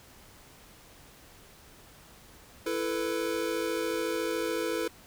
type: chord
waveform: square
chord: E suspended fourth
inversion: none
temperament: equal with one note detuned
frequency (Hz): 332.9 / 440 / 493.9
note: E4 / A4 / B4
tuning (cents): +17 / 0 / 0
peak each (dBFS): -34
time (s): 2.66-4.88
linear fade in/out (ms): 5
effects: pink hiss -54 dBFS RMS until 5.06 s